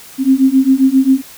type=beating tone pair; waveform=sine; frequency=261.6 / 269.1 Hz; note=C4 / C4; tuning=0 / +49 cents; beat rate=7.5 Hz; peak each=-11 / -10 dBFS; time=0.18-1.22 s; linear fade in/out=50 ms; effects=white hiss -37 dBFS RMS until 1.37 s